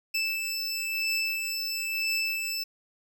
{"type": "beating tone pair", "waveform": "25% pulse", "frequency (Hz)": [2637, 2638], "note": ["E7", "E7"], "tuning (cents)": [0, 1], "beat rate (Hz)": 1, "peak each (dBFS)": [-30, -25], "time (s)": [0.14, 2.64], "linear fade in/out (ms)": 10, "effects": []}